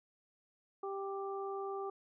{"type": "harmonic tone", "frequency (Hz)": 392.6, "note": "G4", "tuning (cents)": 3, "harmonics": [1, 2, 3], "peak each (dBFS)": [-39, -44, -45], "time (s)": [0.83, 1.9], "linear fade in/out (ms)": 5, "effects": []}